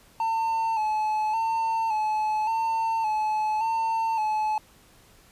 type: tone with vibrato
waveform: triangle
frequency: 880 Hz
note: A5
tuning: in tune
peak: -21 dBFS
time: 0.2-4.58 s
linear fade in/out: 2 ms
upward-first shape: square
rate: 0.88 Hz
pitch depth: 41 cents each way
effects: pink hiss -56 dBFS RMS until 5.31 s + resampled to 32000 Hz